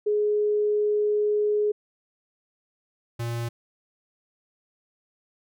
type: tone pair in turn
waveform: sine / square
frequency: 418.9 / 117.55 Hz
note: G#4 / A#2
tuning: +15 / +15 cents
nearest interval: octave + minor seventh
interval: 2200 cents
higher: first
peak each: -20 / -28 dBFS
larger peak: first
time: 0.06-1.72 / 3.19-3.49 s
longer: first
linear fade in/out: 10 ms
effects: none

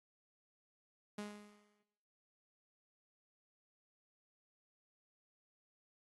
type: tone with exponential decay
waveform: sawtooth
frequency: 207.7 Hz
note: G#3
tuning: in tune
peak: -37 dBFS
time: 1.18-1.83 s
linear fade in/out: 5 ms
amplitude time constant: 140 ms
effects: noise-tail reverb RT60 1.0 s tail -17 dB re dry + AAC 32 kbps

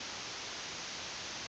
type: low-pass noise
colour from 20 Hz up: white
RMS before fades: -43 dBFS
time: 0-1.47 s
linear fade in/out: 5 ms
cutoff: 6600 Hz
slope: 96 dB/octave
effects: high-pass 60 Hz 12 dB/octave

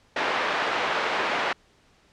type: band-pass noise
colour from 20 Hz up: pink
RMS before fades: -26 dBFS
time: 0.16-1.53 s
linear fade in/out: 5 ms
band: 590 to 2500 Hz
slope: 12 dB/octave
effects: pink hiss -60 dBFS RMS until 2.12 s + low-pass 6000 Hz 12 dB/octave

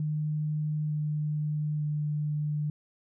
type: tone with pitch steps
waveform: sine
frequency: 152.1 / 150.87 / 149.66 Hz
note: D#3 / D3 / D3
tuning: -39 / +47 / +33 cents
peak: -27 dBFS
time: 0-2.7 s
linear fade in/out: 2 ms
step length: 900 ms
effects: none

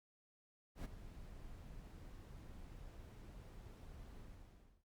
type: noise with ADSR envelope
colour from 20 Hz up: brown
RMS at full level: -42 dBFS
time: 0.75-4.84 s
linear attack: 94 ms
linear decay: 21 ms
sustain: -12 dB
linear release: 660 ms
effects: noise-tail reverb RT60 0.1 s tail -25 dB re dry + Opus 48 kbps

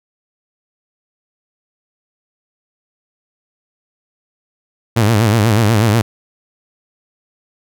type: tone with vibrato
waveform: sawtooth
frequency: 109.6 Hz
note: A2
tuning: 6 cents flat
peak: -6 dBFS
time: 4.96-6.02 s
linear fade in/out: 10 ms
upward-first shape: sine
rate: 8.2 Hz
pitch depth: 130 cents each way
effects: none

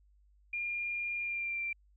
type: tone with pitch glide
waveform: sine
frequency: 2408 to 2360 Hz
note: D7 to D7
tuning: +43 to +8 cents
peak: -33 dBFS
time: 0.53-1.73 s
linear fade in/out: 5 ms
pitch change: -35 cents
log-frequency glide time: 1.17-1.61 s
effects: added 50 Hz sine -62 dBFS peak until 1.96 s

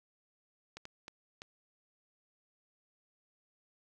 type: clicks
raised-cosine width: 0.2 ms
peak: -28 dBFS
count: 4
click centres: 0.77 / 0.854 / 1.081 / 1.419 s
effects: none

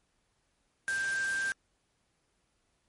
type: tone in noise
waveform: sine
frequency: 1578 Hz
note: G6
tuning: 11 cents sharp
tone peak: -29 dBFS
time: 0.88-1.52 s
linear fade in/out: 0 ms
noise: white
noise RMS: -41 dBFS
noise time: 0.88-1.52 s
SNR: +9 dB
effects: pink hiss -75 dBFS RMS until 2.88 s + MP3 48 kbps

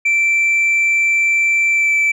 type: tone with pitch glide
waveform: sine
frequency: 2339 to 2322 Hz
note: D7 to D7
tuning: -8 to -20 cents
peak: -9 dBFS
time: 0.05-2.12 s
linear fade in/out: 10 ms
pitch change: -12 cents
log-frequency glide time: 1.71-1.93 s
effects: tanh soft clip ceiling -11 dBFS

